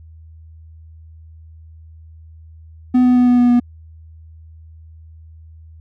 triangle tone with pitch steps, 250.8 / 249.1 / 247.3 / 245.6 / 243.9 / 242.3 Hz, B3 / B3 / B3 / B3 / B3 / B3, +27 / +15 / +3 / -9 / -21 / -33 cents, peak -7 dBFS, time 2.94-3.6 s, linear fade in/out 10 ms, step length 110 ms, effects added 80 Hz sine -38 dBFS peak until 5.8 s

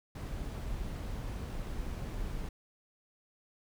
brown noise, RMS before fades -38 dBFS, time 0.15-2.49 s, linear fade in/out 5 ms, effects none

